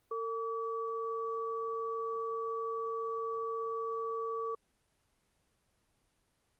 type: tone pair together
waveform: sine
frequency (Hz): 453.4 / 1145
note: A#4 / D6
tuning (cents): -48 / -44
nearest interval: octave + major third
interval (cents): 1604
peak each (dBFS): -36 / -37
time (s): 0.11-4.55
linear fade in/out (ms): 5
effects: pink hiss -75 dBFS RMS until 6.59 s + Opus 24 kbps